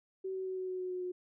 sine tone with pitch steps, 380 / 377.4 / 374.8 / 372.2 / 369.6 / 367.1 / 364.5 / 362 Hz, F#4 / F#4 / F#4 / F#4 / F#4 / F#4 / F#4 / F#4, +46 / +34 / +22 / +10 / -2 / -14 / -26 / -38 cents, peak -35 dBFS, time 0.24-1.12 s, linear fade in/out 10 ms, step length 110 ms, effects none

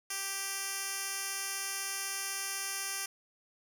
10% pulse tone with band-pass filter, 392 Hz, G4, in tune, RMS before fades -37 dBFS, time 0.1-3.06 s, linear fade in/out 5 ms, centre 9200 Hz, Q 0.78, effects none

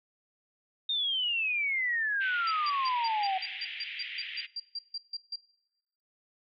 sine exponential sweep, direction down, 3702 to 745 Hz, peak -27 dBFS, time 0.89-3.38 s, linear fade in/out 5 ms
white band-pass noise, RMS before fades -40 dBFS, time 2.2-4.47 s, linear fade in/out 20 ms, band 1900 to 3200 Hz, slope 48 dB/octave
sine tone bursts, 4741 Hz, D8, 16 cents sharp, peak -33 dBFS, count 16, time 2.47-5.36 s, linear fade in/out 5 ms, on 40 ms, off 150 ms
effects noise-tail reverb RT60 1.0 s tail -22 dB re dry

